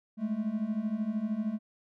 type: beating tone pair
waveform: triangle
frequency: 207 / 220 Hz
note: G#3 / A3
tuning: -5 / 0 cents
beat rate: 13 Hz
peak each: -32 / -29 dBFS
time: 0.17-1.59 s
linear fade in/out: 50 ms
effects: none